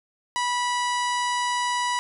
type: harmonic tone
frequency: 979 Hz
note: B5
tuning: 15 cents flat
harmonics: 1 / 2 / 3 / 4 / 5 / 6 / 7 / 8 / 9 / 10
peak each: -24 / -30 / -34 / -36 / -38 / -40 / -41 / -42 / -43 / -44 dBFS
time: 0.36-1.99 s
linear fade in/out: 0 ms
effects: 10-bit

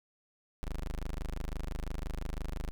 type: tone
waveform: 25% pulse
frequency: 25.88 Hz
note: G#0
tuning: 5 cents flat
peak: -31 dBFS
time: 0.63-2.71 s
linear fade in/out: 0 ms
effects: none

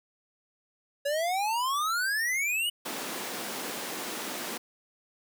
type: exponential sweep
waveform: square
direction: up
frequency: 557 to 2979 Hz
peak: -27 dBFS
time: 1.05-2.7 s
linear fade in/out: 10 ms
type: high-pass noise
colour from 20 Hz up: pink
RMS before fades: -36 dBFS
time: 2.85-4.58 s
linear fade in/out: 10 ms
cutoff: 220 Hz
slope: 24 dB/octave
effects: none

